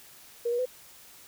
sine tone with pitch steps, 473.1 / 481.1 / 505 Hz, A#4 / B4 / B4, +26 / -45 / +39 cents, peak -25 dBFS, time 0.45-0.657 s, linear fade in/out 10 ms, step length 69 ms, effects white hiss -52 dBFS RMS until 1.27 s

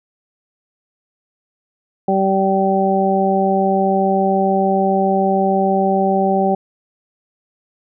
harmonic tone, 193.2 Hz, G3, 25 cents flat, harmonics 1 / 2 / 3 / 4, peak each -18 / -19 / -20 / -17 dBFS, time 2.08-6.55 s, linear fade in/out 5 ms, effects none

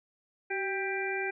harmonic tone with a mistuned harmonic, 394.7 Hz, G4, 12 cents sharp, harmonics 1 / 2 / 4 / 5 / 6, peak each -34 / -38 / -36 / -40 / -36 dBFS, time 0.5-1.31 s, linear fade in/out 10 ms, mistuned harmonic 1, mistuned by -54 cents, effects none

